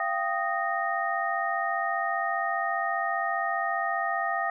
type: tone cluster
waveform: sine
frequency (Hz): 685 / 780 / 1245 / 1852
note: F5 / G5 / D#6 / A#6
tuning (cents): -34 / -9 / +1 / -12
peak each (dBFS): -31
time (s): 0-4.5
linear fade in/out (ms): 2
effects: none